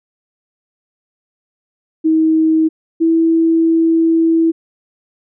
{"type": "tone pair in turn", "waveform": "sine", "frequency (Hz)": [318.2, 327.7], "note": ["D#4", "E4"], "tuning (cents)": [39, -10], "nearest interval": "minor second", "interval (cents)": 51, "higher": "second", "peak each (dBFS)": -9, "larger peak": "neither", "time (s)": [[2.04, 2.69], [3, 4.52]], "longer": "second", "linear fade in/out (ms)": 20, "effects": []}